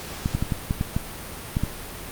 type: clicks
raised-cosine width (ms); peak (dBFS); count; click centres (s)
5; -10; 9; 0.259 / 0.35 / 0.425 / 0.522 / 0.709 / 0.811 / 0.965 / 1.569 / 1.636
effects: pink hiss -36 dBFS RMS until 2.11 s + Opus 48 kbps